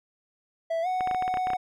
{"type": "tone with pitch glide", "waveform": "triangle", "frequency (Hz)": [659.3, 740], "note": ["E5", "F#5"], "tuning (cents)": [0, 0], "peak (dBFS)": -23, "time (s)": [0.7, 1.57], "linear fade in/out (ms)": 10, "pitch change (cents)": 200, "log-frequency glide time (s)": [0.82, 0.87]}
{"type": "clicks", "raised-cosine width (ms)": 0.5, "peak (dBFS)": -18, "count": 11, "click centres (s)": [1.008, 1.074, 1.112, 1.147, 1.224, 1.279, 1.341, 1.372, 1.471, 1.503, 1.534]}
{"effects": []}